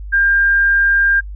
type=tone; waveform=sine; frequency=1600 Hz; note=G6; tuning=35 cents sharp; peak=-10 dBFS; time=0.12-1.21 s; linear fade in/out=20 ms; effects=noise-tail reverb RT60 0.1 s tail -26 dB re dry + added 50 Hz sine -26 dBFS peak until 1.35 s